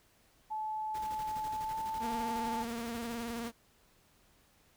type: tone with pitch glide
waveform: sine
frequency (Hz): 865 to 882.2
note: A5 to A5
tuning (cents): -30 to +4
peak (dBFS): -34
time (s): 0.5-2.64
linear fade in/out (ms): 20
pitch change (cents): +34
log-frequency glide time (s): 1.52-1.8
type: noise with tremolo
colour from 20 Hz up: pink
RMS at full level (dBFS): -48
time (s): 0.94-3.51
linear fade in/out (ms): 10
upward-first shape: square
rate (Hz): 12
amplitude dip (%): 50
type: tone with vibrato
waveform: sawtooth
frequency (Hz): 233.4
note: A#3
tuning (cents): +2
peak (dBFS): -33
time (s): 1.99-3.52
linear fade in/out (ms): 50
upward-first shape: sine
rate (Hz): 19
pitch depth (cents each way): 43
effects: pink hiss -67 dBFS RMS until 4.76 s